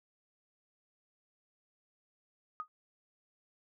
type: tone with exponential decay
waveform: sine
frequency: 1244.5 Hz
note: D#6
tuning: in tune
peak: -32 dBFS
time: 2.6-2.68 s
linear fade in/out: 0 ms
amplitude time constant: 16 ms
effects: none